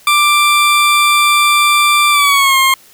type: tone with pitch glide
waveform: 20% pulse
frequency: 1179 to 1068.7 Hz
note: D6 to C6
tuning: +6 to +36 cents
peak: -3 dBFS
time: 0.07-2.74 s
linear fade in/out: 2 ms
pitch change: -170 cents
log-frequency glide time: 2.11-2.57 s
effects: white hiss -44 dBFS RMS until 2.93 s